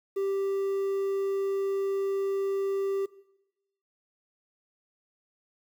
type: tone with quantisation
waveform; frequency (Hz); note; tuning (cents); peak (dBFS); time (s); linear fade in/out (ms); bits
triangle; 392; G4; 0; -24; 0.16-3.06; 10; 9
effects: noise-tail reverb RT60 0.9 s tail -19 dB re dry